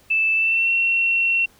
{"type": "tone with pitch glide", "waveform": "sine", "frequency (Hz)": [2637, 2721], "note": ["E7", "F7"], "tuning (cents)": [0, -46], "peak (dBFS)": -16, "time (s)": [0.1, 1.46], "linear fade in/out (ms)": 10, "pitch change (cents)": 54, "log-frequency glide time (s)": [0.34, 0.71], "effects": ["pink hiss -54 dBFS RMS until 1.59 s"]}